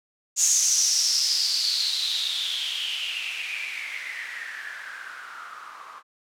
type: noise with low-pass filter sweep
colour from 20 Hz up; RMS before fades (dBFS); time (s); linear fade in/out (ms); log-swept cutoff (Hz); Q
violet; -27; 0.36-6.03; 50; 6800 to 1100; 7.7
effects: none